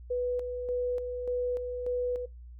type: tone with tremolo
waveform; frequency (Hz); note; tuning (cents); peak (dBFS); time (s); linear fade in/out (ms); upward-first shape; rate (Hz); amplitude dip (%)
sine; 493.9; B4; 0; -27; 0.1-2.26; 10; square; 1.7; 45
effects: noise-tail reverb RT60 0.2 s tail -23 dB re dry + added 60 Hz sine -44 dBFS peak until 2.59 s